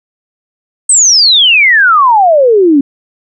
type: exponential sweep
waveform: sine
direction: down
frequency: 8500 to 268 Hz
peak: -3 dBFS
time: 0.89-2.81 s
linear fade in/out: 5 ms
effects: none